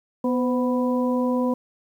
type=harmonic tone with a mistuned harmonic; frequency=247.2 Hz; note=B3; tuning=2 cents sharp; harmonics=1 / 2 / 3 / 4; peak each=-21 / -25 / -38 / -30 dBFS; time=0.24-1.54 s; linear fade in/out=5 ms; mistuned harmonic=2; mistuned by=+52 cents; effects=9-bit